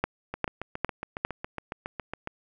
two click trains, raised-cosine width 0.5 ms, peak -9 / -18 dBFS, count 4 / 15, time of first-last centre 0.04-1.25 / 0.34-2.274 s, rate 2.48 / 7.24 Hz, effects none

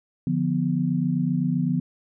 sine chord, B diminished, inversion first, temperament equal, 146.83 / 174.61 / 246.9 Hz, D3 / F3 / B3, 0 / 0 / 0 cents, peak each -26 / -24 / -25 dBFS, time 0.27-1.8 s, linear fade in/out 2 ms, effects none

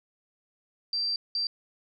sine tone bursts at uneven times, 4699 Hz, D8, in tune, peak -26 dBFS, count 2, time 0.93-1.16 / 1.35-1.47 s, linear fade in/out 2 ms, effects none

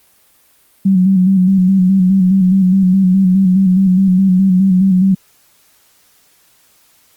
sine tone with vibrato, 188.1 Hz, F#3, 29 cents sharp, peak -7 dBFS, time 0.85-5.15 s, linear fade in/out 10 ms, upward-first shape square, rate 4.8 Hz, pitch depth 46 cents each way, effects white hiss -52 dBFS RMS until 7.16 s + Opus 32 kbps

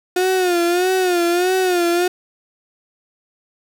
35% pulse tone with vibrato, 358.8 Hz, F4, 47 cents sharp, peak -13 dBFS, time 0.16-2.08 s, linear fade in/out 5 ms, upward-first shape sine, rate 1.6 Hz, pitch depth 81 cents each way, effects none

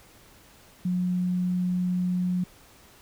sine tone, 180.4 Hz, F#3, 44 cents flat, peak -23 dBFS, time 0.85-2.44 s, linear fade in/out 5 ms, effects pink hiss -54 dBFS RMS until 3.01 s

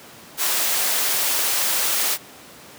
white high-pass noise, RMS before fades -21 dBFS, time 0.37-2.18 s, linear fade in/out 50 ms, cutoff 400 Hz, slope 12 dB/octave, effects pink hiss -43 dBFS RMS until 2.78 s + high-pass 150 Hz 12 dB/octave

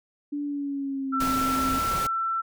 sine tone with pitch glide, 289.8 to 262.7 Hz, D4 to C4, -23 to +7 cents, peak -27 dBFS, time 0.32-1.79 s, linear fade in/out 10 ms, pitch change -170 cents, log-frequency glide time 0.44-1.26 s
sine tone, 1340 Hz, E6, 28 cents sharp, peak -24 dBFS, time 1.12-2.42 s, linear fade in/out 20 ms
pink noise, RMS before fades -32 dBFS, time 1.2-2.07 s, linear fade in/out 5 ms
effects none

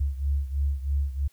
sine beating tone pair, 69.2 / 72.3 Hz, C#2 / D2, -2 / -27 cents, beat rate 3.1 Hz, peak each -25 / -29 dBFS, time 0-1.28 s, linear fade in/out 10 ms, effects white hiss -64 dBFS RMS until 1.32 s

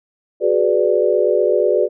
sine chord, G# half-diminished seventh, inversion third, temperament equal with one note detuned, 370 / 418.2 / 493.9 / 587.3 Hz, F#4 / G#4 / B4 / D5, 0 / +12 / 0 / 0 cents, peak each -18 dBFS, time 0.4-1.89 s, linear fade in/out 50 ms, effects none

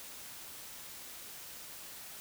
silence, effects white hiss -48 dBFS RMS until 2.2 s

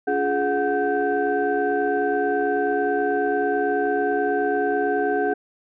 sine tone cluster, 283.8 / 349.6 / 418.8 / 732 / 1551 Hz, C#4 / F4 / G#4 / F#5 / G6, +41 / +2 / +15 / -19 / -19 cents, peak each -27 / -29 / -22 / -24 / -28 dBFS, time 0.07-5.34 s, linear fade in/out 10 ms, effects tanh soft clip ceiling -10 dBFS

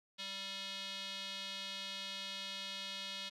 square tone with band-pass filter, 195 Hz, G3, 9 cents flat, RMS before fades -44 dBFS, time 0.18-3.3 s, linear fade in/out 20 ms, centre 3600 Hz, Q 3.3, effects none

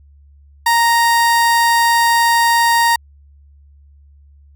30% pulse tone, 932.3 Hz, A#5, in tune, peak -8 dBFS, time 0.66-2.96 s, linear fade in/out 5 ms, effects added 71 Hz sine -43 dBFS peak until 4.55 s

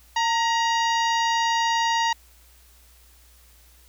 harmonic tone with a mistuned harmonic, 948 Hz, A#5, 29 cents sharp, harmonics 1 / 2 / 3 / 4 / 5 / 6 / 7, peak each -21 / -27 / -31 / -33 / -35 / -37 / -38 dBFS, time 0.16-2.13 s, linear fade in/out 5 ms, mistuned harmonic 1, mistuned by -58 cents, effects added 60 Hz sine -53 dBFS peak until 3.88 s + white hiss -56 dBFS RMS until 3.88 s

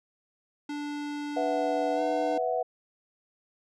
square tone with pitch glide, 292.5 to 301.6 Hz, D4 to D4, -7 to +46 cents, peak -33 dBFS, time 0.69-2.38 s, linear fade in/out 5 ms, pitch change +53 cents, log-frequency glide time 1.94-2.02 s
sine chord, B suspended fourth, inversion none, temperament equal, 493.9 / 659.3 / 740 Hz, B4 / E5 / F#5, 0 / 0 / 0 cents, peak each -30 dBFS, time 1.36-2.63 s, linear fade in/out 10 ms
effects low-pass 6000 Hz 12 dB/octave

